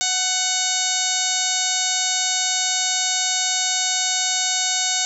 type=harmonic tone with a mistuned harmonic; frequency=740 Hz; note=F#5; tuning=in tune; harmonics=1 / 2 / 3 / 4 / 5 / 6 / 7 / 8 / 9 / 10; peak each=-30 / -32 / -31 / -31 / -26 / -28 / -32 / -27 / -26 / -26 dBFS; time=0.01-5.05 s; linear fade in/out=0 ms; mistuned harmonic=2; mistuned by=+24 cents; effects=none